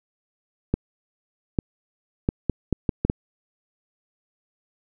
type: clicks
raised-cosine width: 3 ms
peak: -7 dBFS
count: 8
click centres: 0.74 / 1.588 / 2.289 / 2.497 / 2.727 / 2.892 / 3.05 / 3.099 s
effects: none